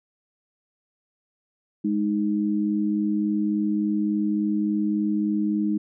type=tone pair together; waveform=sine; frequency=207.6 / 311.1 Hz; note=G#3 / D#4; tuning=0 / 0 cents; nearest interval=perfect fifth; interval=700 cents; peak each=-23 / -24 dBFS; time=1.84-5.78 s; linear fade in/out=10 ms; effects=none